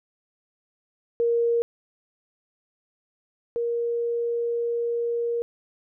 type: tone pair in turn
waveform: sine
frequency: 468.6 / 470.4 Hz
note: A#4 / A#4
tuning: +9 / +16 cents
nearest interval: unison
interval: 7 cents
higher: second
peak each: -19 / -23 dBFS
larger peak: first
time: 1.2-1.62 / 3.56-5.42 s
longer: second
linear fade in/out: 0 ms
effects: none